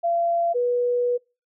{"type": "tone pair in turn", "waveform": "sine", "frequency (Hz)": [683, 487.7], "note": ["F5", "B4"], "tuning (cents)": [-39, -22], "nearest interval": "tritone", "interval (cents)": 583, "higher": "first", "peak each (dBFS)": -19, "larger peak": "neither", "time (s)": [[0.03, 0.54], [0.54, 1.18]], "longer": "second", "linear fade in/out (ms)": 20, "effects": ["noise-tail reverb RT60 0.3 s tail -26 dB re dry"]}